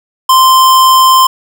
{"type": "tone", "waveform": "square", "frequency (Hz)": 1042, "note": "C6", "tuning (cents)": -7, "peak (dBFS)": -4, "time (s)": [0.29, 1.27], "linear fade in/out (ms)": 5, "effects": []}